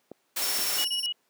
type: clicks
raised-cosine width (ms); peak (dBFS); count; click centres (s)
2; -23; 2; 0.116 / 0.591
type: noise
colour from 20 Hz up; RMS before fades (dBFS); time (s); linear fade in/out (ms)
white; -29; 0.36-0.85; 10
type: tone with tremolo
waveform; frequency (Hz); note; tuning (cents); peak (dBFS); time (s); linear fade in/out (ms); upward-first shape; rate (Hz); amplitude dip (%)
sawtooth; 5440; F8; -46; -26; 0.42-1.06; 0; sine; 16; 55
type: tone bursts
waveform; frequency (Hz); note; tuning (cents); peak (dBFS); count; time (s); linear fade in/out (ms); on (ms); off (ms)
sine; 2912; F#7; -28; -27; 3; 0.78-1.125; 5; 97; 27
effects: pink hiss -70 dBFS RMS until 1.29 s + high-pass 300 Hz 12 dB/octave